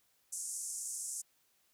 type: band-pass noise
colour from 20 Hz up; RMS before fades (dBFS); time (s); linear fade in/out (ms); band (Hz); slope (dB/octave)
white; -41; 0.32-1.22; 10; 6200 to 10000; 48
effects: white hiss -73 dBFS RMS until 1.73 s